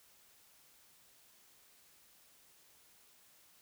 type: silence
effects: white hiss -65 dBFS RMS until 3.61 s